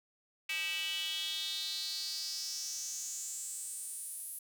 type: tone with high-pass filter sweep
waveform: square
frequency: 175.1 Hz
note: F3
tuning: 5 cents sharp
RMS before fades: -39 dBFS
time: 0.49-4.39 s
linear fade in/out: 5 ms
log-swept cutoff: 2500 to 11000 Hz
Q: 5.6
effects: none